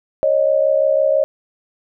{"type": "tone pair together", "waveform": "sine", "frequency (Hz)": [549, 615], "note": ["C#5", "D#5"], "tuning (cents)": [-17, -20], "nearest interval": "major second", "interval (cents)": 197, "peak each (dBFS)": -15, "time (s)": [0.23, 1.24], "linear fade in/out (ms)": 0, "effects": []}